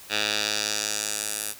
10% pulse tone with band-pass filter sweep, 105.4 Hz, G#2, 26 cents sharp, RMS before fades -28 dBFS, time 0.09-1.55 s, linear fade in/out 50 ms, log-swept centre 3300 to 11000 Hz, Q 1.5, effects white hiss -46 dBFS RMS until 1.59 s

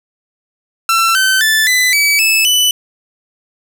sawtooth tone with pitch steps, 1345 / 1536.1 / 1754.4 / 2004 / 2288 / 2613 / 2985 Hz, E6 / G6 / A6 / B6 / D7 / E7 / F#7, +34 / -36 / -6 / +25 / -46 / -16 / +15 cents, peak -6 dBFS, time 0.89-2.71 s, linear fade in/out 2 ms, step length 260 ms, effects none

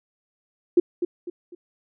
sine tone with echo, 350.9 Hz, F4, 8 cents sharp, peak -11 dBFS, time 0.77-0.8 s, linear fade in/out 5 ms, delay 250 ms, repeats 3, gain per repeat -9 dB, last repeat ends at 1.55 s, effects none

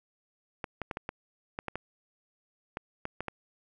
clicks, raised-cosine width 0.5 ms, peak -19 dBFS, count 12, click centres 0.642 / 0.817 / 0.912 / 0.971 / 1.091 / 1.589 / 1.683 / 1.756 / 2.771 / 3.054 / 3.206 / 3.283 s, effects none

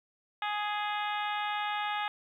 harmonic tone with a mistuned harmonic, 416.7 Hz, G#4, 6 cents sharp, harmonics 2 / 3 / 4 / 5 / 6 / 7 / 8 / 9, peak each -33 / -37 / -39 / -41 / -43 / -44 / -45 / -46 dBFS, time 0.42-2.08 s, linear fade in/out 2 ms, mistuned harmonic 9, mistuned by -43 cents, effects 11-bit

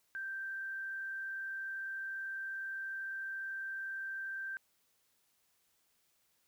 sine tone with frequency modulation, 1568 Hz, G6, in tune, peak -38 dBFS, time 0.15-4.57 s, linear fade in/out 0 ms, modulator 45.6 Hz, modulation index 0.27, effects white hiss -75 dBFS RMS until 6.47 s

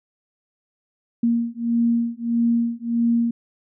sine beating tone pair, 233.1 / 234.7 Hz, A#3 / A#3, 0 / +12 cents, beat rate 1.6 Hz, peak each -21 dBFS, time 1.23-3.31 s, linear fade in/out 5 ms, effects none

